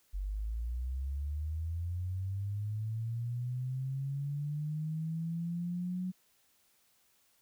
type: linear sweep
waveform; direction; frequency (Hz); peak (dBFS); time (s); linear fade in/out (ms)
sine; up; 46.24 to 185; -33; 0.13-6.12; 20
effects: white hiss -70 dBFS RMS until 7.41 s